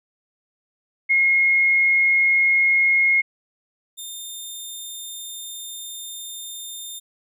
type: tone pair in turn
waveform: sine / 15% pulse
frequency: 2154 / 3623 Hz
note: C7 / A7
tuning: +50 / +50 cents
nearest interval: major sixth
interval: 900 cents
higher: second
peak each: -14 / -25 dBFS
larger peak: first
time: 1.09-3.22 / 3.97-7 s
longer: second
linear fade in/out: 20 ms
effects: none